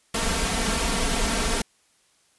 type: noise with comb filter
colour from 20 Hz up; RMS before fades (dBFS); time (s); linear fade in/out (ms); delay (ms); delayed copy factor
pink; -24; 0.14-1.62; 5; 4.4; +0.85
effects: white hiss -63 dBFS RMS until 2.38 s + resampled to 24000 Hz